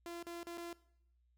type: tone with dropouts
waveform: sawtooth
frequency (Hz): 342.3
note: F4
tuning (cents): -35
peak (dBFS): -40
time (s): 0.06-0.73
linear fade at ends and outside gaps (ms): 1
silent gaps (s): 0.228-0.267 / 0.431-0.469 / 0.575-0.58
effects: noise-tail reverb RT60 0.7 s tail -19 dB re dry + added 60 Hz sine -70 dBFS peak until 1.37 s